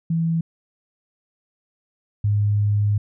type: tone pair in turn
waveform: sine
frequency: 164.81 / 103.46 Hz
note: E3 / G#2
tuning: 0 / -6 cents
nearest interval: minor sixth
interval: 806 cents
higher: first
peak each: -18 / -16 dBFS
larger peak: second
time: 0.1-0.41 / 2.24-2.98 s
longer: second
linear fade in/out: 5 ms
effects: none